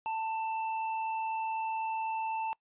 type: tone with tanh clipping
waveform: triangle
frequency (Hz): 888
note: A5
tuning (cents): +16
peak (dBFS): -33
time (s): 0.06-2.53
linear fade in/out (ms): 0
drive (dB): 14
effects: noise-tail reverb RT60 0.1 s tail -24 dB re dry + resampled to 8000 Hz